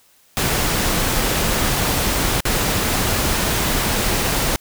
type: noise with dropouts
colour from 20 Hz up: pink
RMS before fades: -19 dBFS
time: 0.37-4.56 s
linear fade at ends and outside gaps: 0 ms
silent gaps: 2.405-2.453 s
effects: white hiss -55 dBFS RMS until 4.6 s